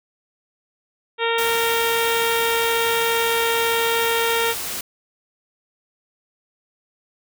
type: harmonic tone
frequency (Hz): 461.1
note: A#4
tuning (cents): -19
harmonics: 1 / 2 / 3 / 4 / 5 / 6 / 7 / 8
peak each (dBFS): -22 / -25 / -27 / -28 / -29 / -30 / -30 / -31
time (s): 1.18-4.55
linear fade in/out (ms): 50
type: noise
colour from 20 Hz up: white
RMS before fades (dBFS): -28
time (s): 1.38-4.81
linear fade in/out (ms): 5
effects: none